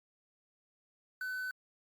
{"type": "tone with quantisation", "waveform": "triangle", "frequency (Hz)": 1510, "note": "F#6", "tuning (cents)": 35, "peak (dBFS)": -34, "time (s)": [1.21, 1.51], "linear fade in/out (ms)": 2, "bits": 9, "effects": ["Opus 48 kbps"]}